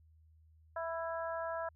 harmonic tone with a mistuned harmonic, 329.6 Hz, E4, in tune, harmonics 2 / 3 / 4 / 5, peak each -38 / -42 / -44 / -46 dBFS, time 0.76-1.69 s, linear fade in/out 5 ms, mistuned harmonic 4, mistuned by +15 cents, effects added 79 Hz sine -61 dBFS peak until 1.75 s

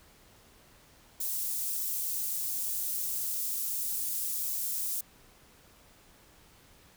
white high-pass noise, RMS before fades -33 dBFS, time 1.2-5.01 s, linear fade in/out 5 ms, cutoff 8400 Hz, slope 12 dB/octave, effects pink hiss -59 dBFS RMS until 6.96 s

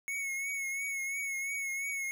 square tone with vibrato, 2200 Hz, C#7, 14 cents flat, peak -34 dBFS, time 0.08-2.11 s, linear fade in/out 0 ms, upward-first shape triangle, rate 2.9 Hz, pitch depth 47 cents each way, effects none

